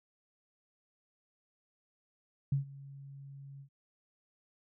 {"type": "tone with ADSR envelope", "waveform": "sine", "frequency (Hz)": 138.59, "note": "C#3", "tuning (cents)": 0, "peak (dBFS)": -25, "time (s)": [2.52, 3.69], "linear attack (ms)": 4, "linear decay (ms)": 120, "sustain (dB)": -21, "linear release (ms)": 86, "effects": []}